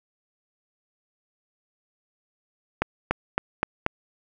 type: accelerating click train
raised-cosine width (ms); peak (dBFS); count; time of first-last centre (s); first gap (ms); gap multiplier
0.5; -6; 5; 2.82-3.864; 290; 0.93
effects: none